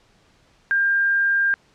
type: tone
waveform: sine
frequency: 1600 Hz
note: G6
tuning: 35 cents sharp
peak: -16 dBFS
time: 0.71-1.54 s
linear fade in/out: 0 ms
effects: pink hiss -58 dBFS RMS until 1.74 s + low-pass 6000 Hz 12 dB/octave